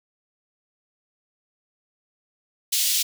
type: high-pass noise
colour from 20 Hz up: pink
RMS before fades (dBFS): -22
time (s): 2.72-3.03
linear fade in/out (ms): 10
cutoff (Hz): 3200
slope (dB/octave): 24
effects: none